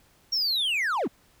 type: linear sweep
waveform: triangle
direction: down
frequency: 5630 to 164.81 Hz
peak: -22 dBFS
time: 0.32-1.08 s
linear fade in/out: 10 ms
effects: pink hiss -61 dBFS RMS until 1.4 s